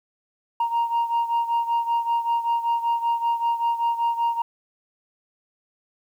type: beating tone pair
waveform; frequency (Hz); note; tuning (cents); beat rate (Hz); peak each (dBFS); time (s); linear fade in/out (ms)
sine; 932.3 / 937.5; A#5 / A#5; 0 / +10; 5.2; -20 / -24; 0.6-4.42; 5
effects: tanh soft clip ceiling -17 dBFS + 9-bit